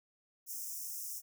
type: high-pass noise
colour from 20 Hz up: white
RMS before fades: -42 dBFS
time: 0.46-1.22 s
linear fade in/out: 50 ms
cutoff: 5300 Hz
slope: 96 dB/octave
effects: none